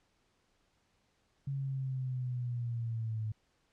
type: linear sweep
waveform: sine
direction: down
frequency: 138.8 to 107.7 Hz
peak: -33 dBFS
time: 1.47-3.32 s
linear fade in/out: 5 ms
effects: pink hiss -74 dBFS RMS until 3.72 s + low-pass 7000 Hz 12 dB/octave